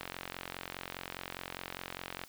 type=click train; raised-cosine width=0.3 ms; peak=-22 dBFS; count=101; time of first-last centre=0.01-2.237 s; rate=44.9 Hz; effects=white hiss -57 dBFS RMS until 2.28 s